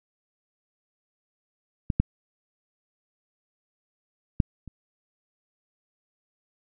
clicks, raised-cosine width 5 ms, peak -12 / -7 / -6 / -28 dBFS, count 4, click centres 1.902 / 2 / 4.402 / 4.677 s, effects none

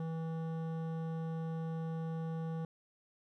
triangle tone with hard clipping, 162.6 Hz, E3, 23 cents flat, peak -38 dBFS, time 0-2.65 s, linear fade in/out 2 ms, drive 17 dB, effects none

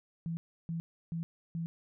sine tone bursts, 166.1 Hz, E3, 13 cents sharp, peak -33 dBFS, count 4, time 0.26-1.66 s, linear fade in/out 0 ms, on 110 ms, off 320 ms, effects none

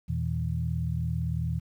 sine tone cluster, 81.1 / 119 / 161.6 Hz, E2 / A#2 / E3, -28 / +36 / -34 cents, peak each -31 dBFS, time 0.08-1.6 s, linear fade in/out 20 ms, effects 10-bit

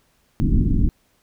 pink low-pass noise, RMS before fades -17 dBFS, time 0.4-0.89 s, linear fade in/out 0 ms, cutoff 310 Hz, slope 48 dB/octave, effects pink hiss -63 dBFS RMS until 1.22 s

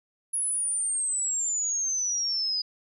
sine exponential sweep, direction down, 10540 to 4926 Hz, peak -25 dBFS, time 0.33-2.62 s, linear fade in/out 10 ms, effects none

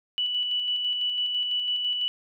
sine tone with tremolo, 2960 Hz, F#7, in tune, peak -23 dBFS, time 0.18-2.08 s, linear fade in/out 0 ms, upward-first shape square, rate 6 Hz, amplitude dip 30%, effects none

